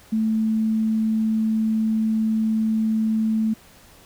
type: tone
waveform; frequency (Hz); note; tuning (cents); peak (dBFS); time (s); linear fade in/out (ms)
sine; 220; A3; 0; -18; 0.12-3.54; 10
effects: pink hiss -50 dBFS RMS until 4.05 s